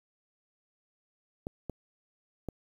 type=clicks; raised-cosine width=2 ms; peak=-22 dBFS; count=3; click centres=1.469 / 1.697 / 2.487 s; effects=9-bit